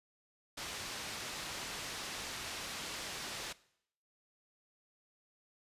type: low-pass noise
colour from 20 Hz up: white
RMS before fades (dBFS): -43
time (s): 0.57-3.53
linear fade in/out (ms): 10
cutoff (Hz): 5500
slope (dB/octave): 12
effects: noise-tail reverb RT60 0.7 s tail -20 dB re dry + resampled to 32000 Hz